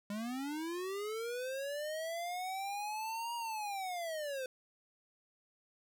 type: linear two-way sweep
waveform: square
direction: up then down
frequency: 200 to 950 to 506 Hz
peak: -38 dBFS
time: 0.1-4.46 s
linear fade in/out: 2 ms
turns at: 3.35 s
effects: none